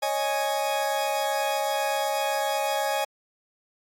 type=chord; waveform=40% pulse; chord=C# suspended second; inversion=none; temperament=equal; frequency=554.4 / 622.3 / 830.6 Hz; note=C#5 / D#5 / G#5; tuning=0 / 0 / 0 cents; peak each=-29 / -29 / -26 dBFS; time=0.02-3.05 s; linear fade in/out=10 ms; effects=AAC 64 kbps